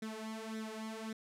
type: tone with flanger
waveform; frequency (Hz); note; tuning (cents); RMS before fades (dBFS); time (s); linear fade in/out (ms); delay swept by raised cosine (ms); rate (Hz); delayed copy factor
sawtooth; 220; A3; 0; -43; 0.02-1.13; 5; 0.52 to 3.62; 1.8; +0.75
effects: low-pass 11000 Hz 12 dB/octave